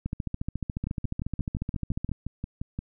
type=two click trains; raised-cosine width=5 ms; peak=-19 / -17 dBFS; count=12 / 30; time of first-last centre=0.87-2.79 / 0.06-2.117 s; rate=5.73 / 14.1 Hz; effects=none